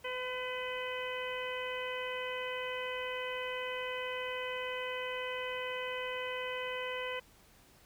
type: harmonic tone with a mistuned harmonic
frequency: 506 Hz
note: B4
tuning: 42 cents sharp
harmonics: 1 / 2 / 3 / 4 / 5 / 6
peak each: -39 / -43 / -46 / -43 / -44 / -45 dBFS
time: 0.04-7.2 s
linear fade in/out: 10 ms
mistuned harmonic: 4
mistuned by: -15 cents
effects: pink hiss -62 dBFS RMS until 7.85 s